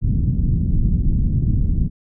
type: low-pass noise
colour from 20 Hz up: pink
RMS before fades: -17 dBFS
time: 0.01-1.9 s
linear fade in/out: 50 ms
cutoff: 210 Hz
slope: 24 dB/octave
effects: none